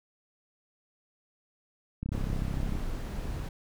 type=click train; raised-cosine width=5 ms; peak=-21 dBFS; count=25; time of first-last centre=2.03-2.753 s; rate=33.2 Hz
type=noise; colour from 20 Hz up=brown; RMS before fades=-34 dBFS; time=2.12-3.49 s; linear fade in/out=5 ms
effects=none